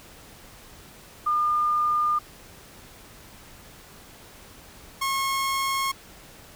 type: tone pair in turn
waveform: sine / sawtooth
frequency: 1209 / 1085.3 Hz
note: D6 / C#6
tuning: +50 / -37 cents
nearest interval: major second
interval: 187 cents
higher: first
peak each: -20 dBFS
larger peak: neither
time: 1.26-2.19 / 5.01-5.92 s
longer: first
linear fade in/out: 10 ms
effects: pink hiss -48 dBFS RMS until 6.55 s